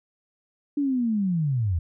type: linear sweep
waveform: sine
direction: down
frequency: 293.7 to 77.78 Hz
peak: -21 dBFS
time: 0.77-1.79 s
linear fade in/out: 5 ms
effects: none